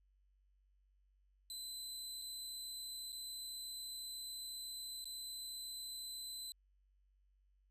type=tone with dropouts; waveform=25% pulse; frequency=4033 Hz; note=B7; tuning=36 cents sharp; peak=-40 dBFS; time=1.5-6.52 s; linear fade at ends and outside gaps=1 ms; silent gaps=2.216-2.22 / 3.121-3.127 / 5.043-5.055 s; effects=added 48 Hz sine -70 dBFS peak until 7.7 s